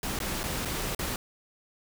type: noise with dropouts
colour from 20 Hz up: pink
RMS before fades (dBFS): -32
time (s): 0.03-1.16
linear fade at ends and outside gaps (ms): 2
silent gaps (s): 0.19-0.201 / 0.433-0.438 / 0.651-0.655 / 0.949-0.991
effects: none